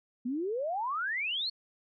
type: exponential sweep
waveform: sine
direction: up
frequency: 233.1 to 4435 Hz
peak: -30 dBFS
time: 0.25-1.5 s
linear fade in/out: 10 ms
effects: none